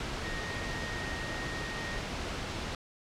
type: tone in noise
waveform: sine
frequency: 1864.7 Hz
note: A#6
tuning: in tune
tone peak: -40 dBFS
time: 0.24-1.99 s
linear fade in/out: 2 ms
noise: pink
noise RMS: -36 dBFS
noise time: 0-2.75 s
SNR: -7 dB
effects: low-pass 5000 Hz 12 dB/octave